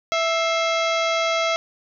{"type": "harmonic tone with a mistuned harmonic", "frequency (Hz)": 659.3, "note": "E5", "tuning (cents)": 0, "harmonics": [1, 2, 3, 4, 5, 6, 7, 8, 9, 10], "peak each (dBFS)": [-22, -25, -26, -33, -30, -34, -38, -37, -37, -42], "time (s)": [0.12, 1.56], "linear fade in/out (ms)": 0, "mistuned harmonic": 3, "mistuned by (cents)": 120, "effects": []}